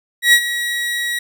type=tone with ADSR envelope; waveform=30% pulse; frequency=1913 Hz; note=A#6; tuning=44 cents sharp; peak=-3 dBFS; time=0.22-1.19 s; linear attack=110 ms; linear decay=68 ms; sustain=-13 dB; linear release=5 ms; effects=none